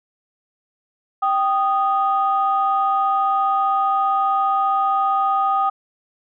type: tone pair together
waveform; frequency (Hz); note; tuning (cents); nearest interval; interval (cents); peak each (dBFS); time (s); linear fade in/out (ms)
sine; 782 / 1238.9; G5 / D#6; -4 / -8; minor sixth; 796; -18; 1.22-5.7; 10
effects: tanh soft clip ceiling -8 dBFS